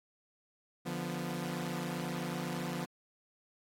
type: chord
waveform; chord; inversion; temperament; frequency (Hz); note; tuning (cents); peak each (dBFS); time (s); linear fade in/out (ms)
sawtooth; B diminished; first; equal; 146.83 / 174.61 / 246.9; D3 / F3 / B3; 0 / 0 / 0; -38 / -34 / -37; 0.85-2.86; 20
effects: AAC 48 kbps